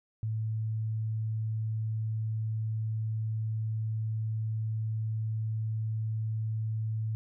sine tone, 110 Hz, A2, in tune, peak -29 dBFS, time 0.23-7.15 s, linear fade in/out 0 ms, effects none

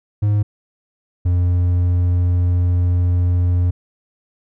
triangle tone pair in turn, 103.83 / 88.61 Hz, G#2 / F2, 0 / +26 cents, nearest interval minor third, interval 274 cents, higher first, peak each -11 dBFS, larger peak neither, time 0.22-0.43 / 1.25-3.71 s, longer second, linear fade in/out 10 ms, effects none

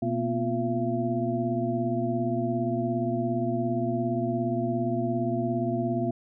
sine tone cluster, 122.6 / 233.5 / 250.8 / 350.1 / 677 Hz, B2 / A#3 / B3 / F4 / E5, -12 / +3 / +27 / +4 / +46 cents, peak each -31 dBFS, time 0.02-6.11 s, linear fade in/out 5 ms, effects none

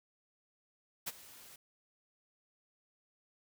white noise with ADSR envelope, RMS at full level -36 dBFS, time 1.06-1.56 s, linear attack 18 ms, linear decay 31 ms, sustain -19 dB, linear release 4 ms, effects none

